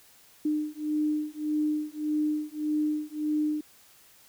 sine beating tone pair, 302.1 / 303.8 Hz, D4 / D#4, +49 / -41 cents, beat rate 1.7 Hz, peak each -29 dBFS, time 0.45-3.61 s, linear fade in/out 5 ms, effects white hiss -57 dBFS RMS until 4.28 s

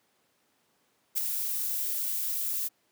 violet noise with ADSR envelope, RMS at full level -25 dBFS, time 1.15-2.69 s, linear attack 29 ms, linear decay 6 ms, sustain -6 dB, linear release 25 ms, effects pink hiss -70 dBFS RMS until 2.91 s + high-pass 200 Hz 12 dB/octave

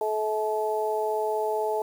harmonic tone, 215.5 Hz, A3, 36 cents flat, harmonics 2 / 3 / 4, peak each -27 / -30 / -29 dBFS, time 0.01-1.82 s, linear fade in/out 2 ms, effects 8-bit

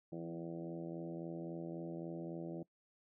harmonic tone with a mistuned harmonic, 83.7 Hz, E2, 27 cents sharp, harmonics 2 / 3 / 4 / 5 / 6 / 7 / 8 / 9, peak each -46 / -53 / -45 / -55 / -53 / -52 / -58 / -61 dBFS, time 0.12-2.63 s, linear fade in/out 5 ms, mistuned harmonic 3, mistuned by +18 cents, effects noise-tail reverb RT60 0.1 s tail -21 dB re dry

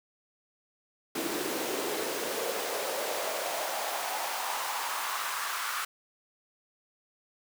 pink noise with high-pass filter sweep, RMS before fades -33 dBFS, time 1.15-5.85 s, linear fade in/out 5 ms, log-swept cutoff 310 to 1300 Hz, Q 2.9, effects none

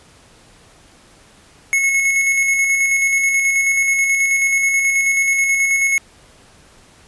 square tone with tremolo, 2186 Hz, C#7, 25 cents flat, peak -13 dBFS, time 1.73-5.98 s, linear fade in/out 0 ms, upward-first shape square, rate 9.3 Hz, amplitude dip 30%, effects pink hiss -48 dBFS RMS until 7.07 s + resampled to 24000 Hz

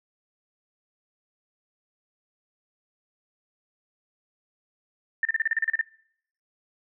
sine tone bursts, 1795 Hz, A6, 34 cents sharp, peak -20 dBFS, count 11, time 5.23-5.812 s, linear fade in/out 2 ms, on 22 ms, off 34 ms, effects noise-tail reverb RT60 0.7 s tail -25 dB re dry

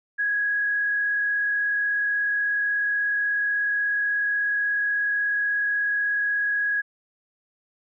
sine tone with frequency modulation, 1661.2 Hz, G#6, in tune, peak -21 dBFS, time 0.18-6.82 s, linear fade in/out 20 ms, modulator 36.4 Hz, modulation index 0.46, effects none

